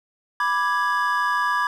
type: chord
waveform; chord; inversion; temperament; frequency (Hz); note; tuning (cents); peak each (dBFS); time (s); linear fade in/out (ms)
triangle; G# diminished; first; equal; 987.8 / 1174.7 / 1661.2; B5 / D6 / G#6; 0 / 0 / 0; -22; 0.4-1.67; 2
effects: none